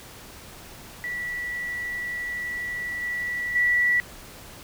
sine tone with level steps, 1952 Hz, B6, 21 cents flat, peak -28 / -26 / -18 dBFS, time 1.04-4 s, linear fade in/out 0 ms, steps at 3.02 / 3.55 s, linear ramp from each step 10 ms, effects pink hiss -44 dBFS RMS until 4.63 s

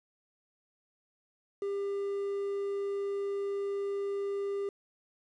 triangle tone with quantisation, 399.3 Hz, G4, 32 cents sharp, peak -29 dBFS, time 1.62-4.69 s, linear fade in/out 2 ms, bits 9, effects resampled to 22050 Hz

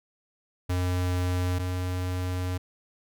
square tone pair in turn, 90.2 / 90.93 Hz, F#2 / F#2, -44 / -30 cents, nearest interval unison, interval 14 cents, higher second, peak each -25 / -28 dBFS, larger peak first, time 0.69-1.59 / 1.59-2.58 s, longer second, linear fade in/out 10 ms, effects none

